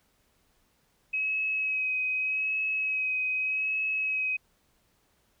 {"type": "tone with vibrato", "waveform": "sine", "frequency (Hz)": 2547, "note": "D#7", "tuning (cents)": 40, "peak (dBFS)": -26, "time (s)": [1.13, 4.37], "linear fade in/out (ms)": 10, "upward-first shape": "sine", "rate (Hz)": 0.83, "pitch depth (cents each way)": 20, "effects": ["pink hiss -69 dBFS RMS until 5.4 s"]}